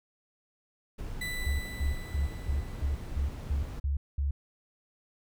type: noise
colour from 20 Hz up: brown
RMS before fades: -38 dBFS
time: 0.98-3.8 s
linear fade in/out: 10 ms
type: tone with exponential decay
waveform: 35% pulse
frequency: 1987 Hz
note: B6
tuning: 10 cents sharp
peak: -31 dBFS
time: 1.21-3.47 s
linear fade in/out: 5 ms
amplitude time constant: 490 ms
type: tone bursts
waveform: sine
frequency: 70.2 Hz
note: C#2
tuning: 22 cents sharp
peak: -26 dBFS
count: 9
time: 1.46-4.31 s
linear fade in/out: 5 ms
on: 130 ms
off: 210 ms
effects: none